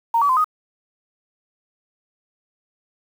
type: tone with pitch steps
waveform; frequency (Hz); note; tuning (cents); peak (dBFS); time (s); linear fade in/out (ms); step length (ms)
sine; 924 / 1143 / 1030 / 1247; A#5 / D6 / C6 / D#6; -16 / -47 / -28 / +3; -14; 0.14-0.444; 5; 76
effects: 7-bit